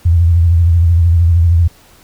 sine tone with vibrato, 84.7 Hz, E2, 48 cents sharp, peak -6 dBFS, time 0.05-1.68 s, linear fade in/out 10 ms, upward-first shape triangle, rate 13 Hz, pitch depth 86 cents each way, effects pink hiss -45 dBFS RMS until 2.03 s

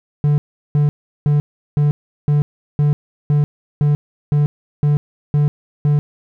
triangle tone bursts, 146.83 Hz, D3, in tune, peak -9 dBFS, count 12, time 0.24-5.99 s, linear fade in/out 0 ms, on 140 ms, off 370 ms, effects none

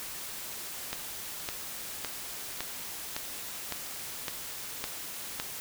click train, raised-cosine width 0.2 ms, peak -15 dBFS, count 9, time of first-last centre 0.93-5.399 s, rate 1.79 Hz, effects white hiss -40 dBFS RMS until 5.6 s

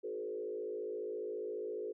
sine tone with frequency modulation, 430 Hz, A4, 40 cents flat, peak -37 dBFS, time 0.03-1.93 s, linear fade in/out 20 ms, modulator 54.6 Hz, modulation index 1.2, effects none

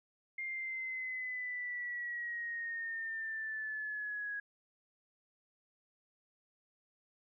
sine linear sweep, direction down, 2117 to 1656 Hz, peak -37 dBFS, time 0.38-4.4 s, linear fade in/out 5 ms, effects none

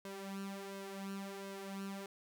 sawtooth tone with flanger, 196 Hz, G3, in tune, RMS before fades -45 dBFS, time 0.05-2.06 s, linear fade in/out 2 ms, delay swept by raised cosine 1.9 to 4.4 ms, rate 1.4 Hz, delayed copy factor +0.7, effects none

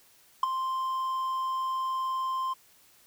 triangle tone with ADSR envelope, 1046.5 Hz, C6, in tune, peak -15 dBFS, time 0.43-2.54 s, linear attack 4 ms, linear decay 11 ms, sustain -11 dB, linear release 15 ms, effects white hiss -60 dBFS RMS until 3.06 s

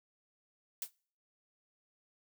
blue noise with exponential decay, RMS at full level -33 dBFS, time 0.82-0.91 s, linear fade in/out 2 ms, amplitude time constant 19 ms, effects noise-tail reverb RT60 0.5 s tail -26 dB re dry

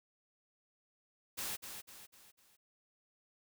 white noise with echo, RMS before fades -40 dBFS, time 1.37-1.57 s, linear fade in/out 20 ms, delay 250 ms, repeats 4, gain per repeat -7 dB, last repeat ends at 2.57 s, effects none

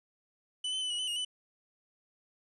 45% pulse tone with pitch steps, 2996 / 3058 / 3001 / 2916 / 3020 / 2863 / 2995 Hz, F#7 / G7 / F#7 / F#7 / F#7 / F7 / F#7, +21 / -44 / +24 / -26 / +35 / +42 / +20 cents, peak -32 dBFS, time 0.64-1.249 s, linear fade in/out 5 ms, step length 87 ms, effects resampled to 24000 Hz

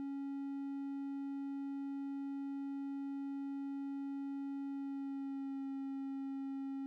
triangle tone with pitch glide, 277.2 to 272.1 Hz, C#4 to C#4, 0 to -32 cents, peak -37 dBFS, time 0-6.86 s, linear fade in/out 0 ms, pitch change -32 cents, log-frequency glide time 4.68-5.66 s, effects none

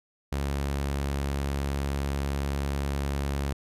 sawtooth tone, 69.8 Hz, C#2, 13 cents sharp, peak -23 dBFS, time 0.32-3.53 s, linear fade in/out 5 ms, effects resampled to 32000 Hz

